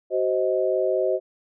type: chord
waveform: sine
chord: C diminished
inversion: second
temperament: just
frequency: 376.7 / 523.3 / 627.9 Hz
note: Gb4 / C5 / Eb5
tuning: +31 / 0 / +16 cents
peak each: -24 dBFS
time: 0.1-1.2 s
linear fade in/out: 50 ms
effects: none